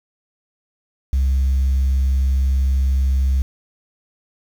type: tone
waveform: sine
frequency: 66.6 Hz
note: C2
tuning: 31 cents sharp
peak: -12 dBFS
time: 1.13-3.42 s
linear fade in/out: 0 ms
effects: tanh soft clip ceiling -12 dBFS + 7-bit